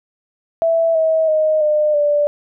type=tone with pitch steps; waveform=sine; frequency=660 / 640.8 / 622.2 / 604.2 / 586.6 Hz; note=E5 / E5 / D#5 / D5 / D5; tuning=+2 / -49 / 0 / +49 / -2 cents; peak=-12 dBFS; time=0.62-2.27 s; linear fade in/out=0 ms; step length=330 ms; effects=none